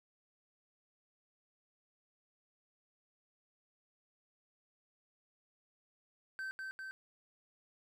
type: tone with echo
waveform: triangle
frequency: 1547 Hz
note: G6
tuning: 23 cents flat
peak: -37 dBFS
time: 6.39-6.51 s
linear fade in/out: 0 ms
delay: 200 ms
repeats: 2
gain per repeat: -2 dB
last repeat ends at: 6.91 s
effects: none